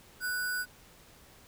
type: tone with sample-and-hold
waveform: sine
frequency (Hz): 1480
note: F#6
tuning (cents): 0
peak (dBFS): -30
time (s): 0.2-0.66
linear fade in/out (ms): 50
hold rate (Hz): 6300
effects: pink hiss -57 dBFS RMS until 1.47 s